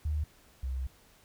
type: tone pair in turn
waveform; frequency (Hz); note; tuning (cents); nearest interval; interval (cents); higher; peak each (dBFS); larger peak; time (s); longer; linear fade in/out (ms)
sine; 75.7 / 65.07; D#2 / C2; -47 / -9; minor third; 262; first; -28 / -31; first; 0.05-0.24 / 0.63-0.87; second; 5
effects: pink hiss -61 dBFS RMS until 1.24 s

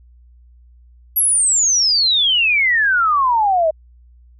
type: exponential sweep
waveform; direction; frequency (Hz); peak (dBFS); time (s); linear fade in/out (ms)
sine; down; 11730 to 614; -12; 1.16-3.71; 10
effects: added 60 Hz sine -44 dBFS peak until 4.39 s

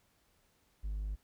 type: tone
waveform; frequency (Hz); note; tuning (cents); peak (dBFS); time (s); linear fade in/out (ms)
triangle; 51.1; G#1; -27; -32; 0.83-1.16; 20
effects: tanh soft clip ceiling -28 dBFS + pink hiss -72 dBFS RMS until 1.23 s

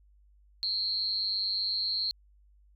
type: tone with amplitude modulation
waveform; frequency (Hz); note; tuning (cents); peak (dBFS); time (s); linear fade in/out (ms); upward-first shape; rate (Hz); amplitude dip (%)
sine; 4236; C8; +21; -24; 0.63-2.11; 0; sine; 199; 85
effects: added 50 Hz sine -58 dBFS peak until 2.75 s

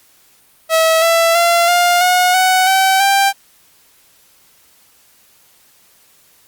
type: tone with pitch steps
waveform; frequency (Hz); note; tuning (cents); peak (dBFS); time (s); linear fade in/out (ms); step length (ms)
sawtooth; 647 / 665.6 / 684.7 / 704.3 / 724.6 / 745.4 / 766.8 / 788.8; E5 / E5 / F5 / F5 / F#5 / F#5 / G5 / G5; -32 / +17 / -34 / +14 / -36 / +13 / -38 / +11; -6; 0.69-3.33; 50; 330
effects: white hiss -51 dBFS RMS until 6.47 s + Opus 48 kbps

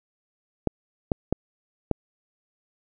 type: clicks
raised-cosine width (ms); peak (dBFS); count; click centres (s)
2; -8; 4; 0.673 / 1.118 / 1.326 / 1.913
effects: none

